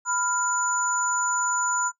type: tone cluster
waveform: sine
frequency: 995 / 1398 / 6970 Hz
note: B5 / F6 / A8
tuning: +13 / +1 / -17 cents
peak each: -27 / -27 / -26 dBFS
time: 0.05-1.92 s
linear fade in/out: 50 ms
effects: noise-tail reverb RT60 0.1 s tail -19 dB re dry